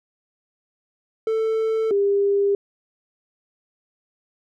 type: tone pair in turn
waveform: triangle / sine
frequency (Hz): 443.4 / 400.8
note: A4 / G4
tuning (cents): +13 / +38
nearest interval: major second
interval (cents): 175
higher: first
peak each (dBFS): -17 / -16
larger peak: second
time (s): 1.27-1.91 / 1.91-2.55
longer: neither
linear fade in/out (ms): 2
effects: none